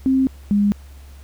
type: tone pair in turn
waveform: sine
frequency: 264.4 / 204.1 Hz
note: C4 / G#3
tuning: +18 / -30 cents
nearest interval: major third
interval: 448 cents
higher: first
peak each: -13 dBFS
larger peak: neither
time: 0.06-0.27 / 0.51-0.72 s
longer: neither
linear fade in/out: 0 ms
effects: added 69 Hz sine -38 dBFS peak until 1.23 s + pink hiss -51 dBFS RMS until 1.23 s